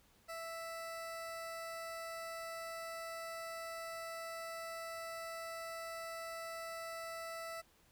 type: tone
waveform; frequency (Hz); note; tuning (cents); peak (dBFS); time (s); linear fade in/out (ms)
20% pulse; 660; E5; +2; -38; 0.28-7.62; 20
effects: pink hiss -69 dBFS RMS until 7.91 s